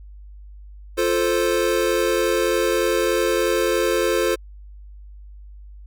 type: chord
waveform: square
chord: F major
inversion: none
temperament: equal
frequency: 349.2 / 440 / 523.3 Hz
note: F4 / A4 / C5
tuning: 0 / 0 / 0 cents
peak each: -23 dBFS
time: 0.97-4.36 s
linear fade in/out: 20 ms
effects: added 50 Hz sine -38 dBFS peak until 5.86 s